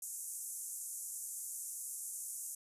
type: band-pass noise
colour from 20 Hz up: white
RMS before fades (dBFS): -44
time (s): 0.02-2.55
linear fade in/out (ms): 5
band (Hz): 6600 to 12000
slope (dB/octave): 48
effects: resampled to 32000 Hz